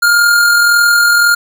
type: tone with amplitude modulation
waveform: square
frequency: 1411 Hz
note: F6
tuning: 17 cents sharp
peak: -6 dBFS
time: 0.02-1.35 s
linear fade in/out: 10 ms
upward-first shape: sine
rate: 41.8 Hz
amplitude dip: 30%
effects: none